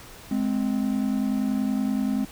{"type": "tone pair together", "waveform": "triangle", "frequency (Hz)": [209.5, 260], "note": ["G#3", "C4"], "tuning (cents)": [15, -11], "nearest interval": "major third", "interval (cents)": 374, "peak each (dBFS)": -23, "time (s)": [0.31, 2.25], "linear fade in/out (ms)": 5, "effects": ["pink hiss -45 dBFS RMS until 2.31 s"]}